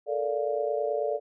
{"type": "chord", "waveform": "sine", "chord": "Bb major seventh", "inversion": "third", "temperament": "just", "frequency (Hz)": [437, 466.2, 582.7, 699.2], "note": ["A4", "Bb4", "D5", "F5"], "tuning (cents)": [-12, 0, -14, 2], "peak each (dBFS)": [-30, -34, -29, -34], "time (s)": [0.06, 1.2], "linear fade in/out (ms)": 50, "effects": []}